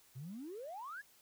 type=exponential sweep; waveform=triangle; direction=up; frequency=119.9 to 1760 Hz; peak=-40 dBFS; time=0.15-1.02 s; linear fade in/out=20 ms; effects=tanh soft clip ceiling -41 dBFS + white hiss -66 dBFS RMS until 1.21 s